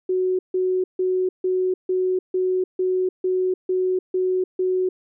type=tone bursts; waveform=sine; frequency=370 Hz; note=F#4; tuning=in tune; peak=-18 dBFS; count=11; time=0.09-4.89 s; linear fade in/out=5 ms; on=300 ms; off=150 ms; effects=none